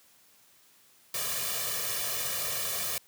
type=noise with comb filter; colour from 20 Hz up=white; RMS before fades=-32 dBFS; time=1.14-2.98 s; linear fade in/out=2 ms; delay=1.7 ms; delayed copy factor=+0.95; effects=white hiss -61 dBFS RMS until 3.07 s + high-pass 80 Hz 12 dB/octave